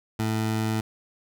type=tone; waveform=20% pulse; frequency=110 Hz; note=A2; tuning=in tune; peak=-19 dBFS; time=0.19-0.81 s; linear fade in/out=5 ms; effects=none

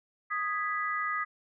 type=chord; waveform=sine; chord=G# minor; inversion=second; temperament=equal; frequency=1244.5 / 1661.2 / 1975.5 Hz; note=D#6 / G#6 / B6; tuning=0 / 0 / 0 cents; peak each=-31 / -37 / -34 dBFS; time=0.3-1.25 s; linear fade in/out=20 ms; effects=none

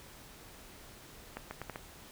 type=accelerating click train; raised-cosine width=0.5 ms; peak=-24 dBFS; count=5; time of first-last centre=1.37-1.759 s; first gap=140 ms; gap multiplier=0.76; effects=pink hiss -53 dBFS RMS until 2.11 s

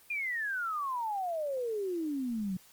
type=exponential sweep; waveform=sine; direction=down; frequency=2460 to 180.3 Hz; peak=-31 dBFS; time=0.1-2.57 s; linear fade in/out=5 ms; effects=white hiss -59 dBFS RMS until 2.72 s + Opus 24 kbps

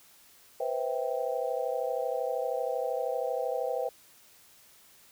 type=chord; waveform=sine; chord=C major seventh; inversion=third; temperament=just; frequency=490.5 / 523.3 / 654.1 / 784.9 Hz; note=B4 / C5 / E5 / G5; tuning=-12 / 0 / -14 / +2 cents; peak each=-33 / -33 / -35 / -36 dBFS; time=0.6-3.89 s; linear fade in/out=5 ms; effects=white hiss -58 dBFS RMS until 5.11 s

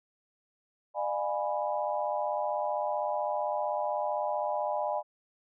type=chord; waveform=sine; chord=D diminished seventh; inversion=none; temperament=equal with one note detuned; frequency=602.8 / 698.5 / 830.6 / 987.8 Hz; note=D5 / F5 / Ab5 / Cb6; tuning=+45 / 0 / 0 / 0 cents; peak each=-32 / -36 / -33 / -36 dBFS; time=0.94-5.03 s; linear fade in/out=50 ms; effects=none

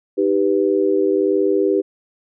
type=chord; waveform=sine; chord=Eb augmented; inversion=none; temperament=equal; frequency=311.1 / 392 / 493.9 Hz; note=Eb4 / G4 / B4; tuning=0 / 0 / 0 cents; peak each=-20 / -16 / -21 dBFS; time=0.17-1.82 s; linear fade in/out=20 ms; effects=none

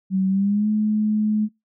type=tone with pitch glide; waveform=sine; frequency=190 to 213.3 Hz; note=F#3 to G#3; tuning=+46 to +46 cents; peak=-17 dBFS; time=0.1-1.49 s; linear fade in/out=50 ms; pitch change=+200 cents; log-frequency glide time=0.28-0.68 s; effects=noise-tail reverb RT60 0.2 s tail -25 dB re dry

